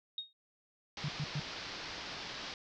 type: tone with exponential decay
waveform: sine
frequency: 3729 Hz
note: A#7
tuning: in tune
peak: -33 dBFS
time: 0.18-0.33 s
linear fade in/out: 2 ms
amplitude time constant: 31 ms
type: low-pass noise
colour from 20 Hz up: white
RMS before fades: -44 dBFS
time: 0.97-2.54 s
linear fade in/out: 2 ms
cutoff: 5300 Hz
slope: 48 dB/octave
type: tone bursts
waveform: sine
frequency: 146.83 Hz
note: D3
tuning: in tune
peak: -33 dBFS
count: 3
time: 1.04-1.398 s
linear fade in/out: 2 ms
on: 46 ms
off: 110 ms
effects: none